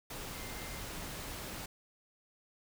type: tone in noise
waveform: sine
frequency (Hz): 2093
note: C7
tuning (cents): 0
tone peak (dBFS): -53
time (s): 0.33-0.81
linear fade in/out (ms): 5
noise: pink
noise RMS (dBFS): -43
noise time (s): 0.1-1.66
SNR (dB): -13
effects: none